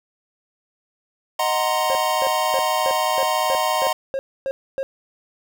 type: chord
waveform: square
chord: C half-diminished seventh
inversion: first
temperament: equal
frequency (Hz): 622.3 / 740 / 932.3 / 1046.5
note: Eb5 / Gb5 / Bb5 / C6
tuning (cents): 0 / 0 / 0 / 0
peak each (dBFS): -25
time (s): 1.39-3.93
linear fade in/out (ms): 5
type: tone bursts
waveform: triangle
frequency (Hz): 539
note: C#5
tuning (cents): -49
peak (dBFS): -19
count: 10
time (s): 1.9-4.83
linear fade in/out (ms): 0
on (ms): 50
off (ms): 270
effects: none